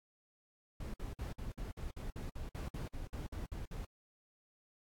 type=noise bursts; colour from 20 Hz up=brown; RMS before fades=-42 dBFS; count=16; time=0.8-3.85 s; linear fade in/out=5 ms; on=140 ms; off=54 ms; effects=AAC 64 kbps